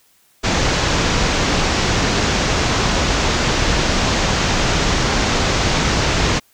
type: low-pass noise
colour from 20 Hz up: pink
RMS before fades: -17 dBFS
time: 0.43-6.4 s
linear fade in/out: 20 ms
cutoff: 6900 Hz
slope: 48 dB/octave
effects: white hiss -56 dBFS RMS until 6.53 s